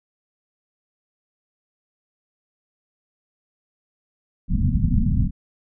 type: low-pass noise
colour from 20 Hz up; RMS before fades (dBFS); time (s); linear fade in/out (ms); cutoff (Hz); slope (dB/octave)
pink; -19; 4.48-5.31; 50; 250; 96
effects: none